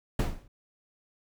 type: noise with exponential decay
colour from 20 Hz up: brown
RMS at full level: -19 dBFS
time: 0.19-0.48 s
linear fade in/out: 5 ms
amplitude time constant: 63 ms
effects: none